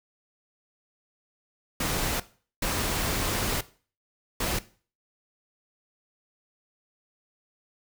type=noise bursts at uneven times; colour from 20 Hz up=pink; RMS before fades=-28 dBFS; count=3; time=1.8-2.2 / 2.62-3.61 / 4.4-4.59 s; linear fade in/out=5 ms; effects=noise-tail reverb RT60 0.4 s tail -17 dB re dry